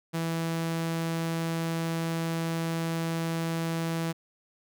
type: tone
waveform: sawtooth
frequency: 164.81 Hz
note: E3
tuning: in tune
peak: -24 dBFS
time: 0.13-4.13 s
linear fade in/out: 20 ms
effects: none